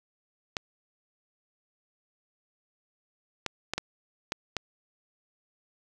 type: clicks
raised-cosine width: 0.2 ms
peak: -12 dBFS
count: 6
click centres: 0.568 / 3.463 / 3.736 / 3.78 / 4.321 / 4.567 s
effects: 9-bit